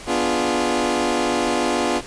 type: chord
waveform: 20% pulse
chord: B diminished seventh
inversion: none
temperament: equal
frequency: 246.9 / 293.7 / 349.2 / 415.3 Hz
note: B3 / D4 / F4 / Ab4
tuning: 0 / 0 / 0 / 0 cents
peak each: -19 / -20 / -18 / -22 dBFS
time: 0.06-2.02 s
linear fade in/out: 50 ms
effects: pink hiss -37 dBFS RMS until 2.06 s + resampled to 22050 Hz